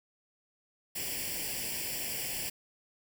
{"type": "noise with comb filter", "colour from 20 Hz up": "white", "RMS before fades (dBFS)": -36, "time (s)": [0.95, 2.5], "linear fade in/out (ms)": 10, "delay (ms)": 0.39, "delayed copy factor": 0.85, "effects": []}